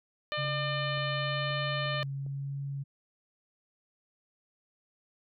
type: harmonic tone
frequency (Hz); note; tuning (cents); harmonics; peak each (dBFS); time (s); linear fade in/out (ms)
600; D5; +37; 1 / 2 / 3 / 4 / 5 / 6 / 7; -36 / -37 / -37 / -41 / -39 / -43 / -43; 0.32-2.03; 0
type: tone with vibrato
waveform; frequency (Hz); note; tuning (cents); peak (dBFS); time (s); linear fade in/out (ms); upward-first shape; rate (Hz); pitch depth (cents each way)
sine; 138.59; C#3; 0; -33; 0.37-2.84; 20; triangle; 1; 12
type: clicks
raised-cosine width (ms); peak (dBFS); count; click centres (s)
2; -39; 7; 0.448 / 0.484 / 0.975 / 1.506 / 1.859 / 1.944 / 2.264
effects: none